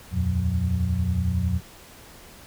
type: tone cluster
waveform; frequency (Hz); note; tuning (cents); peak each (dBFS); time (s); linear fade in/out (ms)
sine; 76.3 / 87.4 / 118.9 / 180.1; D#2 / F2 / A#2 / F#3; -33 / +2 / +35 / -46; -30 / -23 / -29 / -28; 0.11-1.61; 50
effects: pink hiss -47 dBFS RMS until 2.46 s